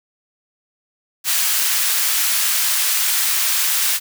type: high-pass noise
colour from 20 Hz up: white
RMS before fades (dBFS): -18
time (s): 1.24-4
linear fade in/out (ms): 50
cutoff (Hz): 1300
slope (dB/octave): 12
effects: none